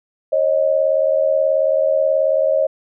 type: tone pair together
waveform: sine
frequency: 543.8 / 622.3 Hz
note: C#5 / D#5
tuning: -33 / 0 cents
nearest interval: major second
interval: 233 cents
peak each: -16 dBFS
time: 0.32-2.67 s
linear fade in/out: 10 ms
effects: none